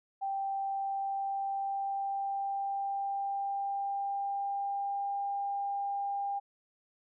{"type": "tone with pitch glide", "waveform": "sine", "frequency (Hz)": [784, 800], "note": ["G5", "G5"], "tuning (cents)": [0, 35], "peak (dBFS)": -31, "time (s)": [0.21, 6.4], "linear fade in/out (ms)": 20, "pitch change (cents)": 35, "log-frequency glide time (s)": [0.52, 5.2], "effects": []}